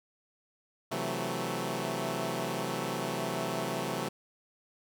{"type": "chord", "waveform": "10% pulse", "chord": "F# half-diminished seventh", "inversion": "second", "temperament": "equal", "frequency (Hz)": [130.81, 164.81, 185, 220], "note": ["C3", "E3", "F#3", "A3"], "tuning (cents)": [0, 0, 0, 0], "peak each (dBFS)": -29, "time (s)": [0.91, 4.09], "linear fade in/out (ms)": 10, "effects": []}